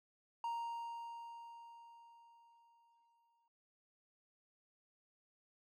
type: tone with exponential decay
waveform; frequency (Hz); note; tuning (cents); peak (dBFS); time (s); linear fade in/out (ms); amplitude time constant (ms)
triangle; 932.3; A#5; 0; -35; 0.44-3.48; 2; 660
effects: noise-tail reverb RT60 0.6 s tail -24 dB re dry